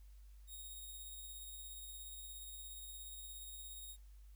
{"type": "tone with tremolo", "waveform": "5% pulse", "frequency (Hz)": 3742, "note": "A#7", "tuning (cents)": 6, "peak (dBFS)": -40, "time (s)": [0.47, 3.97], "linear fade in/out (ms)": 50, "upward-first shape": "sine", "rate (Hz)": 17, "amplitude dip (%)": 25, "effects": ["added 50 Hz sine -55 dBFS peak until 4.35 s", "white hiss -75 dBFS RMS until 4.35 s"]}